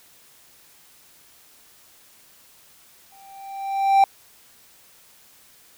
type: tone with exponential growth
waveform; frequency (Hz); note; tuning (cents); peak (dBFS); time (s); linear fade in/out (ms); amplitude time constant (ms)
triangle; 784; G5; 0; -8; 3.12-4.04; 2; 200
effects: white hiss -53 dBFS RMS until 5.77 s